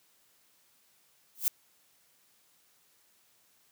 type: noise with exponential growth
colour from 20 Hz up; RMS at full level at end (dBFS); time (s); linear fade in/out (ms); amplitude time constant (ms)
violet; -22; 1.35-1.48; 1; 27
effects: white hiss -67 dBFS RMS until 3.71 s + high-pass 80 Hz 12 dB/octave